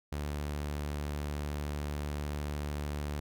sawtooth tone, 73.42 Hz, D2, in tune, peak -30 dBFS, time 0.12-3.2 s, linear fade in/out 5 ms, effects none

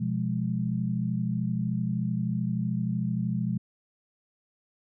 sine chord, F diminished, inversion second, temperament equal with one note detuned, 124.47 / 174.61 / 207.7 Hz, Cb3 / F3 / Ab3, +14 / 0 / 0 cents, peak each -30 dBFS, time 0-3.58 s, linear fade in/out 10 ms, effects none

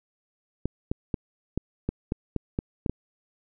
clicks, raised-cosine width 3 ms, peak -13 dBFS, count 10, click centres 0.656 / 0.915 / 1.142 / 1.576 / 1.89 / 2.121 / 2.363 / 2.589 / 2.862 / 2.896 s, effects none

